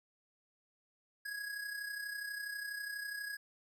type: tone with amplitude modulation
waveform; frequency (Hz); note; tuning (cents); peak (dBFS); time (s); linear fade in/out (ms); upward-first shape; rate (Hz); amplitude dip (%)
square; 1661.2; G#6; 0; -38; 1.25-3.37; 10; sine; 32.2; 55
effects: none